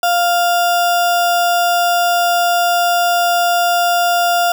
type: tone with sample-and-hold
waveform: sine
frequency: 699 Hz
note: F5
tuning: 1 cent sharp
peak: -11 dBFS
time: 0.03-4.52 s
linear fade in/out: 2 ms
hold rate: 2100 Hz
effects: none